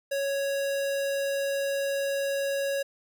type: tone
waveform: square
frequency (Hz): 554.4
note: C#5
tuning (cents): 0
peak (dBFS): -27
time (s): 0.11-2.83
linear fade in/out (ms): 10
effects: none